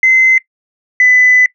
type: tone pair in turn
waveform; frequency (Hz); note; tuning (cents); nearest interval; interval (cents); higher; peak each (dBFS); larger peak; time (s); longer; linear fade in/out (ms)
sine; 2058 / 2002; C7 / B6; -29 / +23; unison; 48; first; -4; neither; 0.03-0.38 / 1-1.46; second; 2
effects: noise-tail reverb RT60 0.1 s tail -20 dB re dry + tanh soft clip ceiling 0 dBFS